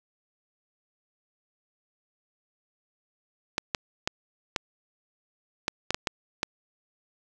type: clicks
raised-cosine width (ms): 0.2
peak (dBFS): -8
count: 9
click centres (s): 3.581 / 3.748 / 4.075 / 4.562 / 5.681 / 5.906 / 5.945 / 6.072 / 6.431
effects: none